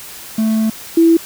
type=tone pair in turn; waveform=triangle / sine; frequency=220 / 331.2 Hz; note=A3 / E4; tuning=0 / +8 cents; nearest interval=perfect fifth; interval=708 cents; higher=second; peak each=-10 / -6 dBFS; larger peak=second; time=0.38-0.7 / 0.97-1.17 s; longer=first; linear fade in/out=5 ms; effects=white hiss -33 dBFS RMS until 1.25 s